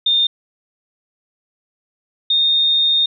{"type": "tone pair in turn", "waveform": "sine", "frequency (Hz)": [3633, 3673], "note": ["A#7", "A#7"], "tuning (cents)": [-45, -26], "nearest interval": "unison", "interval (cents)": 19, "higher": "second", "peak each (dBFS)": -12, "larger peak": "neither", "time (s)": [[0.06, 0.27], [2.3, 3.06]], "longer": "second", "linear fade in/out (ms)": 5, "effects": []}